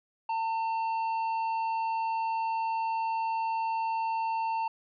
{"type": "tone with tanh clipping", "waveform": "triangle", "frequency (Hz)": 900, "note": "A5", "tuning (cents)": 39, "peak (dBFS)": -29, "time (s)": [0.29, 4.68], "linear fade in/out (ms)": 5, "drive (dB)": 11, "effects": ["resampled to 11025 Hz"]}